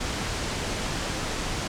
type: low-pass noise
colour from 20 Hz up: pink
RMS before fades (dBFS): -30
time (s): 0-1.68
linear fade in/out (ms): 10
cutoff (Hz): 8000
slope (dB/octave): 24
effects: none